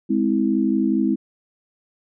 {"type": "chord", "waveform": "sine", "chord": "Ab augmented", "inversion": "none", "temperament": "just", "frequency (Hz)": [207.7, 259.6, 324.5], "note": ["Ab3", "C4", "E4"], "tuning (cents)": [0, -13, -27], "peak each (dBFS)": -21, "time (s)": [0.09, 1.16], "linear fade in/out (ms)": 20, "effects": []}